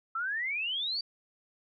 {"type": "exponential sweep", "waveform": "sine", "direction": "up", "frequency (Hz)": [1300, 4699], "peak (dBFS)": -30, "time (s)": [0.15, 1.01], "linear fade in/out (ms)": 5, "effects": []}